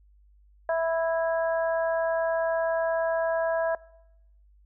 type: harmonic tone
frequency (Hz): 328.8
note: E4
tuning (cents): -4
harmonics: 2 / 3 / 4 / 5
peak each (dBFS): -23 / -33 / -40 / -34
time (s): 0.69-3.75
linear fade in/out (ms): 2
effects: noise-tail reverb RT60 0.8 s tail -22 dB re dry + added 50 Hz sine -55 dBFS peak until 4.65 s